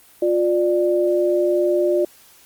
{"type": "tone pair together", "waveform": "sine", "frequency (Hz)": [354.1, 592.9], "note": ["F4", "D5"], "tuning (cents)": [24, 16], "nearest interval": "major sixth", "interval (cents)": 892, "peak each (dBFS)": [-17, -19], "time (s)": [0.22, 2.05], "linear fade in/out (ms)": 5, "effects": ["white hiss -50 dBFS RMS until 2.45 s", "Opus 32 kbps"]}